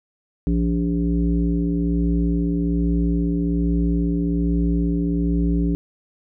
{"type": "tone with frequency modulation", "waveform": "sine", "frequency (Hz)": 173.1, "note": "F3", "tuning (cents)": -15, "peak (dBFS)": -17, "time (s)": [0.47, 5.75], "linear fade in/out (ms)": 0, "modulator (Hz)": 115, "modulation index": 1.3, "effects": []}